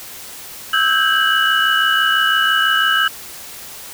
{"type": "tone cluster", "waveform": "sine", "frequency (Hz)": [1303, 1551, 1617, 2945], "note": ["E6", "G6", "G#6", "F#7"], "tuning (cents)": [-20, -19, -47, -9], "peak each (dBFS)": -18, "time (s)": [0.73, 3.08], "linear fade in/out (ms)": 5, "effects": ["white hiss -34 dBFS RMS until 3.93 s"]}